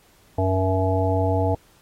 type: harmonic tone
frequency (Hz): 94.3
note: F#2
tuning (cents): +33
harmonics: 1 / 3 / 5 / 7 / 9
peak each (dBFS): -21 / -27 / -26 / -25 / -28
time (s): 0.38-1.55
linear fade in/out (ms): 5
effects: pink hiss -57 dBFS RMS until 1.81 s + AAC 48 kbps